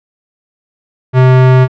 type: tone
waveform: square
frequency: 128.7 Hz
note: C3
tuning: 28 cents flat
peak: -4 dBFS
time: 1.13-1.68 s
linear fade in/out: 50 ms
effects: low-pass 2000 Hz 12 dB/octave